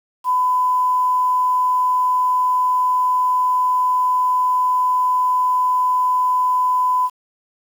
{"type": "tone with quantisation", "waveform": "sine", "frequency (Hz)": 1004, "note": "B5", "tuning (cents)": 28, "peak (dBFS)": -14, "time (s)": [0.24, 7.1], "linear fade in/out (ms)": 50, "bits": 7, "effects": []}